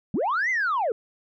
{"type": "linear two-way sweep", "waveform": "sine", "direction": "up then down", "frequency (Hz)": [151.3, 2102, 408], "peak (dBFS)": -20, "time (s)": [0.14, 0.92], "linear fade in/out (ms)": 2, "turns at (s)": 0.5, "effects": ["tanh soft clip ceiling -19 dBFS"]}